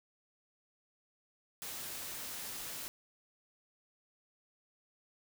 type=noise; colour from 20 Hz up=white; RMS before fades=-43 dBFS; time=1.62-2.88 s; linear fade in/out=0 ms; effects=none